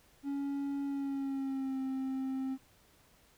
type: tone with pitch glide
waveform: triangle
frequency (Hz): 280 to 264.6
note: C#4 to C4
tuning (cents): +18 to +20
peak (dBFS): -31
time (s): 0.23-2.58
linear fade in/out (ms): 50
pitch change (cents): -98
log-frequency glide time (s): 0.85-1.8
effects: pink hiss -65 dBFS RMS until 3.37 s